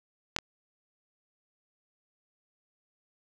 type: clicks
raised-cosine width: 0.2 ms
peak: -7 / -18 dBFS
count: 2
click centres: 0.364 / 0.387 s
effects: none